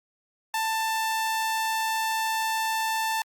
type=tone; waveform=sawtooth; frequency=887 Hz; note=A5; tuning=14 cents sharp; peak=-21 dBFS; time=0.54-3.22 s; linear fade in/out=2 ms; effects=Opus 48 kbps